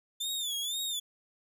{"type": "tone with vibrato", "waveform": "sawtooth", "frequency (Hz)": 3520, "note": "A7", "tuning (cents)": 0, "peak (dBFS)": -29, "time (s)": [0.2, 1], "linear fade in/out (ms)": 10, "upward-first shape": "sine", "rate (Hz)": 2, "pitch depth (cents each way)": 120, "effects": []}